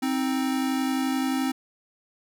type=tone pair together; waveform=square; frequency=262.5 / 314 Hz; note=C4 / D#4; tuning=+6 / +16 cents; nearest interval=minor third; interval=310 cents; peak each=-25 / -31 dBFS; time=0.02-1.52 s; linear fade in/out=10 ms; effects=none